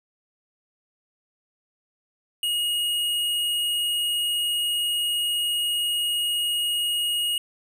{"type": "tone", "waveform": "square", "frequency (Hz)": 2877, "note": "F#7", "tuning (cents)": -49, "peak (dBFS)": -23, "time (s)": [2.43, 7.38], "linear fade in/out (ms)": 2, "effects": []}